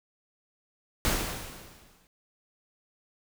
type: noise with exponential decay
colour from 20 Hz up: pink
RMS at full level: -25 dBFS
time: 1.05-2.07 s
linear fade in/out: 0 ms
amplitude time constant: 220 ms
effects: none